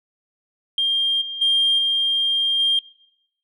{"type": "tone with level steps", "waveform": "sine", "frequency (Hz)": 3202, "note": "G7", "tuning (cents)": 36, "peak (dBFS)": [-16, -27, -13, -16, -14], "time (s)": [0.78, 2.79], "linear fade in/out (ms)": 2, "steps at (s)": [1.21, 1.41, 1.78, 2.59], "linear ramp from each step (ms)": 10, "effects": ["noise-tail reverb RT60 0.8 s tail -21 dB re dry", "tanh soft clip ceiling -11 dBFS"]}